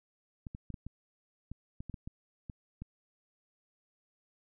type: clicks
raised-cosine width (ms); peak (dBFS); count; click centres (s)
5; -29; 12; 0.468 / 0.549 / 0.703 / 0.742 / 0.866 / 1.516 / 1.805 / 1.897 / 1.942 / 2.075 / 2.498 / 2.82
effects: none